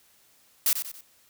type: noise with echo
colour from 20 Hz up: blue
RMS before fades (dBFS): -22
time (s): 0.66-0.73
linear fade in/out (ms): 2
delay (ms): 93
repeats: 3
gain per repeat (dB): -8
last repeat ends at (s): 1.009
effects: white hiss -61 dBFS RMS until 1.29 s